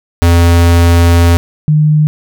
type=tone pair in turn; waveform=square / sine; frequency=85.4 / 152.17 Hz; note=F2 / D#3; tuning=-38 / -38 cents; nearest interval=minor seventh; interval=1000 cents; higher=second; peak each=-5 dBFS; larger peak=neither; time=0.22-1.37 / 1.68-2.07 s; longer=first; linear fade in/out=0 ms; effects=none